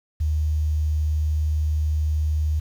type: tone with quantisation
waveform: sine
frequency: 76.6 Hz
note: D#2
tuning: 27 cents flat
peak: -19 dBFS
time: 0.2-2.6 s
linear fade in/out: 10 ms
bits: 8
effects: none